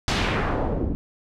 pink noise with low-pass filter sweep, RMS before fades -24 dBFS, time 0.08-0.95 s, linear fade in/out 0 ms, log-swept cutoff 5500 to 250 Hz, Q 1.2, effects none

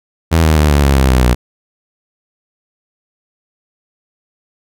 sawtooth tone with pitch steps, 81.9 / 78.52 / 75.28 / 72.17 / 69.19 / 66.33 / 63.59 / 60.97 Hz, E2 / D#2 / D2 / D2 / C#2 / C2 / C2 / B1, -11 / +16 / +43 / -30 / -3 / +24 / -49 / -22 cents, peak -4 dBFS, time 0.31-1.35 s, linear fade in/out 20 ms, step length 130 ms, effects none

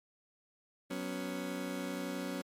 30% pulse chord, F# suspended fourth, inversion none, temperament just, 185 / 246.7 / 277.5 Hz, F#3 / B3 / C#4, 0 / -2 / +2 cents, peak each -39 / -40 / -37 dBFS, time 0.9-2.42 s, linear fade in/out 10 ms, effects MP3 64 kbps

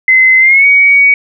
sine tone with pitch glide, 2052 to 2251 Hz, C7 to C#7, -34 to +26 cents, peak -3 dBFS, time 0.08-1.14 s, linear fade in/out 2 ms, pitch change +160 cents, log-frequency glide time 0.39-0.67 s, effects none

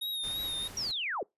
square tone with vibrato, 3729 Hz, A#7, in tune, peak -33 dBFS, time 0.01-0.68 s, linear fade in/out 10 ms, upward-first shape sine, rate 3.1 Hz, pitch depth 44 cents each way
pink noise with tremolo, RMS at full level -45 dBFS, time 0.23-0.92 s, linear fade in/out 10 ms, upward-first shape triangle, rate 5.4 Hz, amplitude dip 25%
sine linear sweep, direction down, 5780 to 328.8 Hz, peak -31 dBFS, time 0.77-1.23 s, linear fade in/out 2 ms
effects noise-tail reverb RT60 0.2 s tail -26 dB re dry + resampled to 32000 Hz

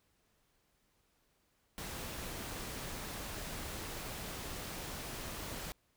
pink noise, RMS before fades -43 dBFS, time 1.78-5.72 s, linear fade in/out 0 ms, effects pink hiss -75 dBFS RMS until 5.96 s

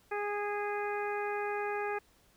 harmonic tone, 412.1 Hz, G#4, 13 cents flat, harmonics 1 / 2 / 3 / 4 / 5 / 6, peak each -35 / -37 / -42 / -41 / -45 / -45 dBFS, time 0.11-1.99 s, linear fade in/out 10 ms, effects pink hiss -66 dBFS RMS until 2.36 s

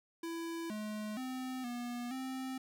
square tone with pitch steps, 332.8 / 212.6 / 257.4 / 241.7 / 261.4 Hz, E4 / G#3 / C4 / B3 / C4, +17 / +41 / -28 / -37 / -1 cents, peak -39 dBFS, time 0.23-2.58 s, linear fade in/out 5 ms, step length 470 ms, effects none

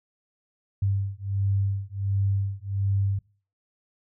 sine beating tone pair, 98 / 99.4 Hz, G2 / G2, 0 / +25 cents, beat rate 1.4 Hz, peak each -26 dBFS, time 0.82-3.19 s, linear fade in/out 5 ms, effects noise-tail reverb RT60 0.4 s tail -24 dB re dry

